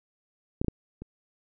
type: clicks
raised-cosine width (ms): 3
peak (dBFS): -13 / -18 / -12 / -26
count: 4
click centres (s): 0.615 / 0.646 / 0.683 / 1.02
effects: none